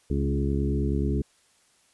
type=harmonic tone with a mistuned harmonic; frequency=69.5 Hz; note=C#2; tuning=5 cents sharp; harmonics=1 / 2 / 3 / 4 / 5 / 6; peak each=-26 / -29 / -31 / -32 / -33 / -34 dBFS; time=0.1-1.22 s; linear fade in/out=5 ms; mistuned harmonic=3; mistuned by=+19 cents; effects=white hiss -63 dBFS RMS until 1.93 s + resampled to 24000 Hz